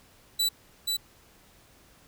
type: tone with echo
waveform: sawtooth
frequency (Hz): 3956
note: B7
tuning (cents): +2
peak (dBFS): -20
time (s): 0.39-0.49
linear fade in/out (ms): 10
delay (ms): 480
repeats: 1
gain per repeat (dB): -3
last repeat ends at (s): 0.97
effects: pink hiss -58 dBFS RMS until 2.07 s